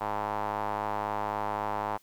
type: tone with band-pass filter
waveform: square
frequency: 51.91 Hz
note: G#1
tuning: in tune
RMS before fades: -32 dBFS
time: 0-1.98 s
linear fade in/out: 20 ms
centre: 900 Hz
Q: 3.3
effects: white hiss -64 dBFS RMS until 2.02 s